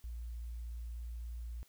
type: tone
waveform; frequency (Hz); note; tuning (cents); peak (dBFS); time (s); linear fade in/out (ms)
sine; 58.27; A#1; 0; -40; 0.04-1.63; 0
effects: white hiss -68 dBFS RMS until 1.68 s